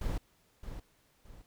brown noise with echo, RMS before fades -33 dBFS, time 0.01-0.18 s, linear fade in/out 5 ms, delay 620 ms, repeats 2, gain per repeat -9 dB, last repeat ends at 1.42 s, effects pink hiss -69 dBFS RMS until 1.46 s

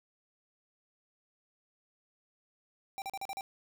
square tone bursts, 784 Hz, G5, in tune, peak -37 dBFS, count 6, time 2.98-3.409 s, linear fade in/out 0 ms, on 39 ms, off 39 ms, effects none

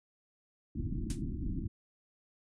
pink low-pass noise, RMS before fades -36 dBFS, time 0.75-1.68 s, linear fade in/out 10 ms, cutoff 340 Hz, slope 96 dB/octave
blue noise with exponential decay, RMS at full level -34 dBFS, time 1.1-1.22 s, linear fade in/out 2 ms, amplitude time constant 25 ms
effects resampled to 22050 Hz

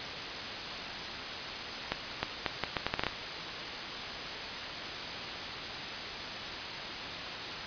accelerating click train, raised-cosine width 0.3 ms, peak -12 dBFS, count 10, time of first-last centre 1.92-3.067 s, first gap 310 ms, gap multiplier 0.75, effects white hiss -37 dBFS RMS until 7.66 s + resampled to 11025 Hz

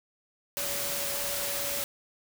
sine tone in noise, 567 Hz, C#5, 39 cents sharp, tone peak -39 dBFS, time 0.57-1.84 s, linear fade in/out 0 ms, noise white, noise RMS -32 dBFS, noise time 0.57-1.84 s, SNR -10 dB, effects none

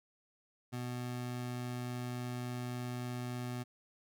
25% pulse tone, 123.47 Hz, B2, in tune, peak -34 dBFS, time 0.72-3.64 s, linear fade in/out 20 ms, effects none

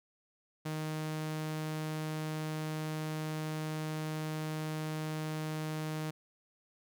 sawtooth tone, 155.56 Hz, D#3, in tune, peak -31 dBFS, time 0.65-6.11 s, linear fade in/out 10 ms, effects none

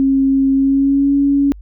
sine tone with pitch glide, 270.4 to 280.6 Hz, C#4 to C#4, -43 to +21 cents, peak -10 dBFS, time 0-1.52 s, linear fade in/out 0 ms, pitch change +64 cents, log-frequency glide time 0.56-1.14 s, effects added 50 Hz sine -33 dBFS peak until 1.61 s

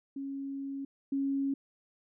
sine tone pair in turn, 275 / 275 Hz, C#4 / C#4, -14 / -14 cents, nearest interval unison, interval 0 cents, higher neither, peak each -35 / -28 dBFS, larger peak second, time 0.16-0.85 / 1.12-1.54 s, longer first, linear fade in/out 5 ms, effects none

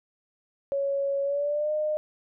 sine tone with pitch glide, 556 to 609.8 Hz, C#5 to D#5, +5 to -35 cents, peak -24 dBFS, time 0.72-1.97 s, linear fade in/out 0 ms, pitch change +160 cents, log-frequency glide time 1.23-1.72 s, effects none

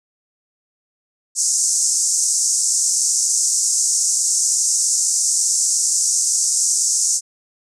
white band-pass noise, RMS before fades -18 dBFS, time 1.35-7.21 s, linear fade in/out 50 ms, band 5700 to 8500 Hz, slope 48 dB/octave, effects none

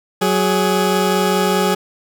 20% pulse tone pair together, 186.02 / 416.9 Hz, F#3 / G#4, +10 / +7 cents, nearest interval octave + major second, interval 1397 cents, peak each -12 dBFS, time 0.21-1.75 s, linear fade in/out 10 ms, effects none

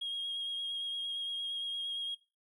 triangle tone with vibrato, 3267 Hz, G#7, 29 cents flat, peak -32 dBFS, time 0.01-2.15 s, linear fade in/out 10 ms, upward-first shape sine, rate 8.7 Hz, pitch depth 17 cents each way, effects noise-tail reverb RT60 0.3 s tail -22 dB re dry + tanh soft clip ceiling -31 dBFS

